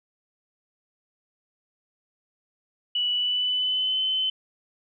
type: tone with pitch glide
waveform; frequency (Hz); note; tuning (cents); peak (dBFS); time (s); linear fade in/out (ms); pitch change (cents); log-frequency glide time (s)
sine; 2951 to 3052; F#7 to G7; -5 to -47; -22; 2.95-4.3; 5; +58; 3.12-4.02
effects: none